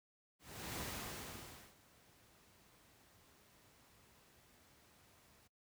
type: noise with ADSR envelope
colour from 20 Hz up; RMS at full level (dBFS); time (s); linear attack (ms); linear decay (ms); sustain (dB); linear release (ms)
pink; -43; 0.39-5.48; 390; 960; -24; 13
effects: noise-tail reverb RT60 0.1 s tail -18 dB re dry + high-pass 60 Hz 12 dB/octave